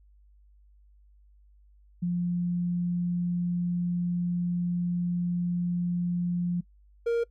sine / triangle tone pair in turn, 175.4 / 467.2 Hz, F3 / A#4, +8 / +4 cents, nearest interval octave + perfect fourth, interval 1696 cents, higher second, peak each -25 / -21 dBFS, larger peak second, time 2.02-6.61 / 7.06-7.24 s, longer first, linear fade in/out 10 ms, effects noise-tail reverb RT60 0.1 s tail -23 dB re dry + added 50 Hz sine -55 dBFS peak until 7.3 s

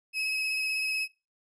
35% pulse tone with vibrato, 2563 Hz, E7, 49 cents flat, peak -26 dBFS, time 0.13-1.08 s, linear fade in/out 50 ms, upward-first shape sine, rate 16 Hz, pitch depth 17 cents each way, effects noise-tail reverb RT60 0.3 s tail -25 dB re dry + resampled to 22050 Hz

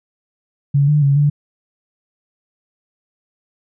sine tone with pitch steps, 141.3 / 149 / 139.8 / 145.8 Hz, C#3 / D3 / C#3 / D3, +34 / +25 / +15 / -12 cents, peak -10 dBFS, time 0.74-1.3 s, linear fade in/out 10 ms, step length 140 ms, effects none

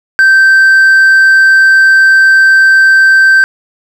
sine tone with hard clipping, 1558 Hz, G6, 11 cents flat, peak -3 dBFS, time 0.19-3.44 s, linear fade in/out 0 ms, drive 2 dB, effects none

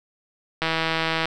click train, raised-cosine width 0.3 ms, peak -7 dBFS, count 104, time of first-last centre 0.62-1.256 s, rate 162 Hz, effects none

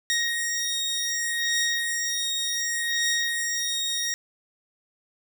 15% pulse beating tone pair, 1873 / 1873.67 Hz, A#6 / A#6, +8 / +8 cents, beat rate 0.67 Hz, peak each -23 / -20 dBFS, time 0.1-4.14 s, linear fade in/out 0 ms, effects none

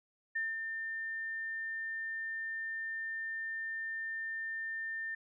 sine tone with ADSR envelope, 1800 Hz, A6, 39 cents sharp, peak -31 dBFS, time 0.35-5.15 s, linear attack 11 ms, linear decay 200 ms, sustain -5 dB, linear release 6 ms, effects none

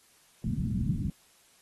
white low-pass noise, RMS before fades -30 dBFS, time 0.44-1.1 s, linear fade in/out 2 ms, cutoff 240 Hz, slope 48 dB/octave, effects white hiss -62 dBFS RMS until 1.61 s + AAC 32 kbps

